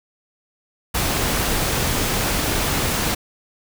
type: noise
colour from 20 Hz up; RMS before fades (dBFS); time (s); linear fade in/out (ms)
pink; -21; 0.94-3.15; 10
effects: none